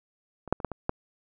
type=clicks; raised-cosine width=1 ms; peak=-27 / -7 / -26 / -12 / -20 / -11 dBFS; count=6; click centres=0.477 / 0.526 / 0.602 / 0.647 / 0.717 / 0.894 s; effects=none